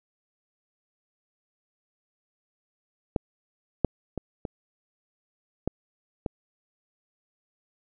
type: clicks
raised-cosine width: 2 ms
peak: -10 / -6 / -17 / -18 / -12 / -15 dBFS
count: 6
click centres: 3.162 / 3.847 / 4.177 / 4.452 / 5.676 / 6.262 s
effects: none